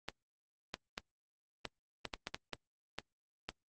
clicks, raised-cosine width 0.2 ms, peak -20 dBFS, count 11, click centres 0.086 / 0.741 / 0.979 / 1.653 / 2.053 / 2.138 / 2.271 / 2.345 / 2.533 / 2.986 / 3.49 s, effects Opus 24 kbps

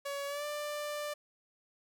sawtooth tone with pitch glide, 563 to 591.7 Hz, C#5 to D5, +27 to +13 cents, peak -32 dBFS, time 0.05-1.14 s, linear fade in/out 10 ms, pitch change +86 cents, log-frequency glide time 0.27-0.45 s, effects none

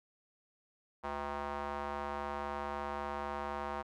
square tone with band-pass filter, 71.9 Hz, D2, 36 cents flat, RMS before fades -39 dBFS, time 1.03-3.83 s, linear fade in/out 20 ms, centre 950 Hz, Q 2, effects none

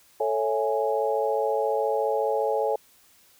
sine chord, A major seventh, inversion none, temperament equal, 440 / 554.4 / 659.3 / 830.6 Hz, A4 / C#5 / E5 / G#5, 0 / 0 / 0 / 0 cents, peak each -26 / -27 / -31 / -28 dBFS, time 0.2-2.76 s, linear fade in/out 5 ms, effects white hiss -58 dBFS RMS until 3.39 s

